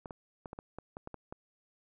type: clicks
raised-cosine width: 1 ms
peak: -28 dBFS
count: 10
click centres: 0.058 / 0.108 / 0.458 / 0.531 / 0.589 / 0.786 / 0.969 / 1.074 / 1.143 / 1.325 s
effects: none